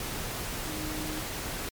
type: tone in noise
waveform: sine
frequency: 308 Hz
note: D#4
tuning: 17 cents flat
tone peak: -37 dBFS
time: 0.67-1.2 s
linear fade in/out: 2 ms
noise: pink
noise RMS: -35 dBFS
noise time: 0-1.69 s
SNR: -5 dB
effects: MP3 96 kbps